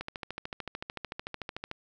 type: click train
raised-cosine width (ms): 0.3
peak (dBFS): -20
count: 24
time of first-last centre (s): 0.01-1.714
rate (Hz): 13.5
effects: none